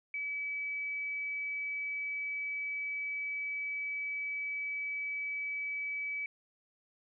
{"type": "tone", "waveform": "sine", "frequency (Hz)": 2290, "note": "D7", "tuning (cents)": -44, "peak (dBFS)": -34, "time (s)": [0.14, 6.26], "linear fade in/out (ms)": 2, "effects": []}